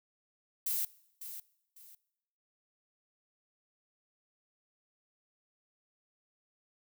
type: noise with echo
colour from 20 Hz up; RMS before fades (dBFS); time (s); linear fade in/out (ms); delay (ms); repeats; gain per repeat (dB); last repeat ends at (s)
violet; -33; 0.66-0.85; 5; 550; 2; -11; 1.95
effects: noise-tail reverb RT60 0.9 s tail -22 dB re dry